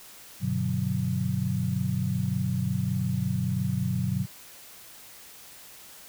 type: chord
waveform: sine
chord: G major seventh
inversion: none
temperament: equal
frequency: 98 / 123.47 / 146.83 / 185 Hz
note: G2 / B2 / D3 / F#3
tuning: 0 / 0 / 0 / 0 cents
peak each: -32 / -29 / -32 / -29 dBFS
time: 0.4-4.27 s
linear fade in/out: 50 ms
effects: white hiss -48 dBFS RMS until 6.08 s